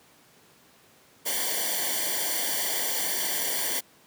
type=noise with comb filter; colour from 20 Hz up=white; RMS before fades=-28 dBFS; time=1.25-3.81 s; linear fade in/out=20 ms; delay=0.77 ms; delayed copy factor=-0.95; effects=pink hiss -57 dBFS RMS until 4.06 s + high-pass 150 Hz 12 dB/octave